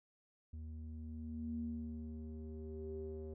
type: tone with low-pass filter sweep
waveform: square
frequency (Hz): 78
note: D#2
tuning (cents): +5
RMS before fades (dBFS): -45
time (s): 0.53-3.34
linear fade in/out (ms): 5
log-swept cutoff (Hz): 160 to 450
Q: 7.4
effects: none